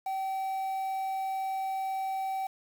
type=tone with quantisation; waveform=triangle; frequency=769 Hz; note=G5; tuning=33 cents flat; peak=-28 dBFS; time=0.06-2.47 s; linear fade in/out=5 ms; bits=8; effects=none